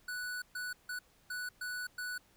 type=tone bursts at uneven times; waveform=square; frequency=1480 Hz; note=F#6; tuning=in tune; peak=-38 dBFS; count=6; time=0.08-0.42 / 0.55-0.73 / 0.89-0.99 / 1.3-1.49 / 1.61-1.87 / 1.98-2.18 s; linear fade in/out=5 ms; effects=pink hiss -67 dBFS RMS until 2.36 s